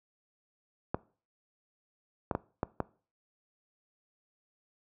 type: clicks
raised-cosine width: 1 ms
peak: -15 dBFS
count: 5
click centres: 0.945 / 2.312 / 2.351 / 2.631 / 2.803 s
effects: noise-tail reverb RT60 0.4 s tail -21 dB re dry + high-pass 60 Hz 12 dB/octave